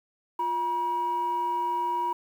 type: tone pair together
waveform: sine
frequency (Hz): 350.7 / 959.2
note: F4 / A#5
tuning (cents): +7 / +49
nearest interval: octave + perfect fourth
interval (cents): 1742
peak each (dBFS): -35 / -24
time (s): 0.39-2.13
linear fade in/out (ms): 5
effects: tanh soft clip ceiling -21 dBFS + 9-bit